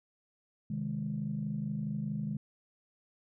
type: chord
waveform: sine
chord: Ab major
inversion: first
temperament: equal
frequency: 130.81 / 155.56 / 207.7 Hz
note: C3 / Eb3 / Ab3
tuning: 0 / 0 / 0 cents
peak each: -39 / -36 / -35 dBFS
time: 0.7-2.37 s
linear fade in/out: 5 ms
effects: tanh soft clip ceiling -24 dBFS